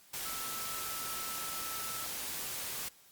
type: tone in noise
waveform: sine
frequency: 1316 Hz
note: E6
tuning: 3 cents flat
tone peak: -44 dBFS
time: 0.25-2.06 s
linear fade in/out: 10 ms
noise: white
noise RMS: -39 dBFS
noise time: 0.13-2.89 s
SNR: -8 dB
effects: white hiss -61 dBFS RMS until 3.11 s + Opus 48 kbps